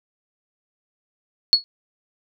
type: tone with exponential decay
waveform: sine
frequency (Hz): 4365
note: C#8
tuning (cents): -28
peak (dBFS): -6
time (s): 1.53-1.64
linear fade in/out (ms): 0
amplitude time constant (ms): 22
effects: none